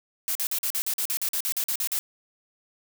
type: noise bursts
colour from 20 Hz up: blue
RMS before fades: -27 dBFS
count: 15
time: 0.28-1.99 s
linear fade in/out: 0 ms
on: 72 ms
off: 45 ms
effects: none